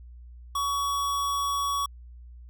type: tone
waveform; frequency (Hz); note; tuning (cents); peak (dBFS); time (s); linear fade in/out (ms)
square; 1125; C#6; +25; -26; 0.55-1.86; 5
effects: added 60 Hz sine -43 dBFS peak until 2.49 s